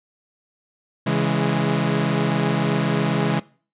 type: chord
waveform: sawtooth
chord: C# minor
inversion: none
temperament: equal with one note detuned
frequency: 137.16 / 164.81 / 207.7 Hz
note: C#3 / E3 / G#3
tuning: -18 / 0 / 0 cents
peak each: -19 dBFS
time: 1.06-3.4 s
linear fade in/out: 10 ms
effects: noise-tail reverb RT60 0.4 s tail -21 dB re dry + resampled to 8000 Hz